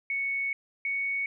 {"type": "tone pair in turn", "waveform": "sine", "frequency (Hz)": [2217, 2225], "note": ["C#7", "C#7"], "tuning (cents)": [0, 6], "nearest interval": "unison", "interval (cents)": 6, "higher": "second", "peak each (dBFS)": -27, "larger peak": "neither", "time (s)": [[0.1, 0.53], [0.85, 1.26]], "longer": "first", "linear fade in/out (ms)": 2, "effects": []}